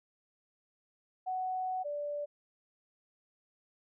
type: tone pair in turn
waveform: sine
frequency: 744 / 584.4 Hz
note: F#5 / D5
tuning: +9 / -9 cents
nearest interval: major third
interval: 418 cents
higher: first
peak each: -32 / -34 dBFS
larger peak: first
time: 1.26-1.84 / 1.84-2.26 s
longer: first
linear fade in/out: 20 ms
effects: none